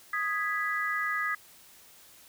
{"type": "chord", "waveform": "sine", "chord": "G# minor", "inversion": "second", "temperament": "equal", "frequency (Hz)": [1244.5, 1661.2, 1975.5], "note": ["D#6", "G#6", "B6"], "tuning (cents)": [0, 0, 0], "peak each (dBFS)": -32, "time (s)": [0.13, 1.35], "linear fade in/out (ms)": 5, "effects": ["white hiss -55 dBFS RMS until 2.28 s"]}